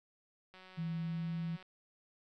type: click train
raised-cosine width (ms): 0.3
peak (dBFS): -40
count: 203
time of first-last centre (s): 0.54-1.626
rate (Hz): 186
type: tone with pitch glide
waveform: sine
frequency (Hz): 164.8 to 166.04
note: E3 to E3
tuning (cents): 0 to +13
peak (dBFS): -35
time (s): 0.77-1.57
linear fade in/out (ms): 20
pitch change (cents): +13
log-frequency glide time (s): 0.99-1.34
effects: none